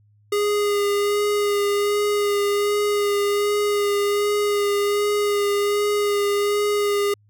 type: tone with vibrato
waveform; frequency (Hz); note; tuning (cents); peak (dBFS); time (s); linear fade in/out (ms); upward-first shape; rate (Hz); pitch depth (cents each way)
square; 410; G#4; -22; -19; 0.32-7.14; 5; sine; 1.3; 16
effects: added 104 Hz sine -54 dBFS peak until 7.29 s